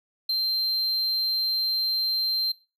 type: tone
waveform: triangle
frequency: 4140 Hz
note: C8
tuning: 19 cents flat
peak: -21 dBFS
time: 0.29-2.52 s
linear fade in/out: 5 ms
effects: noise-tail reverb RT60 0.3 s tail -20 dB re dry